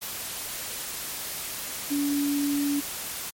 sine tone in noise, 286 Hz, D4, 46 cents flat, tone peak -23 dBFS, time 1.9-2.81 s, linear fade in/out 20 ms, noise white, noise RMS -34 dBFS, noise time 0.01-3.31 s, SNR +8 dB, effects MP3 64 kbps

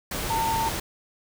sine tone in noise, 900 Hz, A5, 39 cents sharp, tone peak -23 dBFS, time 0.3-0.69 s, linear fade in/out 5 ms, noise pink, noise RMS -30 dBFS, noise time 0.11-0.8 s, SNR +4 dB, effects none

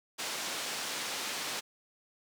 white band-pass noise, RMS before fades -37 dBFS, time 0.18-1.61 s, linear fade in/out 20 ms, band 230 to 6000 Hz, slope 12 dB/octave, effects none

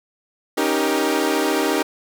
sawtooth chord, Eb dominant seventh, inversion third, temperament equal with one note detuned, 277.2 / 311.1 / 392 / 471.3 Hz, Db4 / Eb4 / G4 / Bb4, 0 / 0 / 0 / +19 cents, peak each -21 / -18 / -19 / -21 dBFS, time 0.57-1.83 s, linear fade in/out 10 ms, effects none

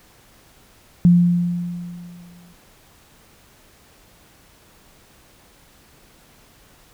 sine tone with exponential decay, 174.61 Hz, F3, in tune, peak -7 dBFS, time 1.05-2.53 s, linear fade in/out 0 ms, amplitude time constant 320 ms, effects pink hiss -52 dBFS RMS until 6.93 s

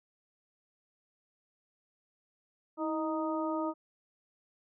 harmonic tone with a mistuned harmonic, 311.1 Hz, D#4, in tune, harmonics 1 / 2 / 3 / 4, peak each -33 / -36 / -38 / -39 dBFS, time 2.77-3.74 s, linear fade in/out 50 ms, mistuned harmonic 1, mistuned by +50 cents, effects none

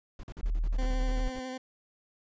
brown noise bursts, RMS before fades -41 dBFS, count 14, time 0.19-1.391 s, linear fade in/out 2 ms, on 44 ms, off 45 ms
sine tone, 38.89 Hz, D#1, in tune, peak -26 dBFS, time 0.43-1.28 s, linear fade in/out 0 ms
20% pulse tone with vibrato, 257.5 Hz, C4, 28 cents flat, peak -31 dBFS, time 0.78-1.58 s, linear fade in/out 10 ms, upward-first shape square, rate 12 Hz, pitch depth 15 cents each way
effects resampled to 16000 Hz

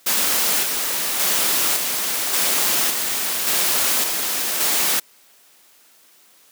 white noise with tremolo, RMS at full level -19 dBFS, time 0.06-5 s, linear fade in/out 10 ms, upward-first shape square, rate 0.88 Hz, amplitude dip 35%, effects white hiss -53 dBFS RMS until 6.51 s + high-pass 200 Hz 12 dB/octave

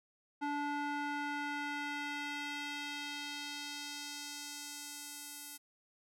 square tone with band-pass filter sweep, 290 Hz, D4, 22 cents flat, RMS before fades -41 dBFS, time 0.41-5.58 s, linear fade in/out 20 ms, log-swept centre 920 to 11000 Hz, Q 1.1, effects none

